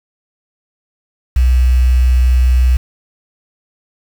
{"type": "tone with quantisation", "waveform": "sine", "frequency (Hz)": 62.6, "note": "B1", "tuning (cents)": 24, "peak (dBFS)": -7, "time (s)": [1.36, 2.77], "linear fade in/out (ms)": 5, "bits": 5, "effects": []}